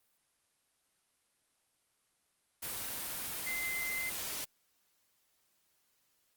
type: tone in noise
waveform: sine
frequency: 2068 Hz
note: C7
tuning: 21 cents flat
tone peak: -35 dBFS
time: 3.46-4.1 s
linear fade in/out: 10 ms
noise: white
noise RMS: -39 dBFS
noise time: 2.62-4.45 s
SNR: +1 dB
effects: white hiss -75 dBFS RMS until 6.36 s + Opus 32 kbps